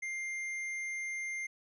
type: tone with hard clipping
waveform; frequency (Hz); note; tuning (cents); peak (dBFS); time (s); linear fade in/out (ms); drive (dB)
sine; 2100; C7; +6; -37; 0.02-1.47; 10; 7
effects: none